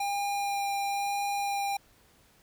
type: tone with vibrato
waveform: square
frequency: 803 Hz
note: G5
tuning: 41 cents sharp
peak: -29 dBFS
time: 0-1.77 s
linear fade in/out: 5 ms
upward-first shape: sine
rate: 1 Hz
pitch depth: 9 cents each way
effects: pink hiss -62 dBFS RMS until 2.42 s